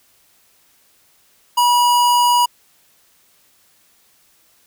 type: tone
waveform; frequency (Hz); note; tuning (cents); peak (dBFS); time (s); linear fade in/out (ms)
square; 969; B5; -33; -12; 1.57-2.46; 10
effects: white hiss -56 dBFS RMS until 4.66 s